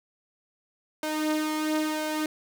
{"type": "tone with flanger", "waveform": "sawtooth", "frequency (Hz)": 308.4, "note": "D#4", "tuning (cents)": -15, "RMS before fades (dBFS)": -28, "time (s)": [1.03, 2.26], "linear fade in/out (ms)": 2, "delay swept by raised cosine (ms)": [1.9, 4.2], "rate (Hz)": 0.99, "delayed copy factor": 0.55, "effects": []}